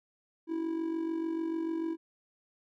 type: tone with amplitude modulation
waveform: triangle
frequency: 327.4 Hz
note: E4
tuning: 12 cents flat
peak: -26 dBFS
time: 0.47-1.97 s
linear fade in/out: 50 ms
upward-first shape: sine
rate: 46.8 Hz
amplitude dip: 60%
effects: none